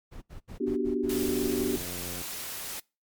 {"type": "noise bursts", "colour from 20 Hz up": "brown", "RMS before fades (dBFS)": -42, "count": 10, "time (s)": [0.11, 1.867], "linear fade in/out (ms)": 20, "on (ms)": 110, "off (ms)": 73}
{"type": "chord", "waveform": "sine", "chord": "G major seventh", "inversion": "first", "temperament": "just", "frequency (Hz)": [245, 294, 367.5, 392], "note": ["B3", "D4", "F#4", "G4"], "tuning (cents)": [-14, 2, -12, 0], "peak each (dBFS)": -31, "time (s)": [0.6, 1.77], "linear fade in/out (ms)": 10}
{"type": "noise", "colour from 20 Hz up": "white", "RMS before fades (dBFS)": -37, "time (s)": [1.09, 2.8], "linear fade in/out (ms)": 5}
{"type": "click train", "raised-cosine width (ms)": 2, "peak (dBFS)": -28, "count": 97, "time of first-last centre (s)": [1.13, 2.215], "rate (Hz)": 88.5}
{"effects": ["noise-tail reverb RT60 0.3 s tail -26 dB re dry", "MP3 96 kbps"]}